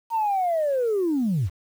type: linear sweep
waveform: sine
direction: down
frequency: 932.3 to 73.5 Hz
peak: -19 dBFS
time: 0.1-1.5 s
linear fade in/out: 50 ms
effects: tanh soft clip ceiling -17 dBFS + 8-bit